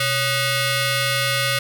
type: ring-modulated tone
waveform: 10% pulse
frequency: 681 Hz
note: F5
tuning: 44 cents flat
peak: -7 dBFS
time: 0-1.59 s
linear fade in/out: 5 ms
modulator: 807 Hz
effects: none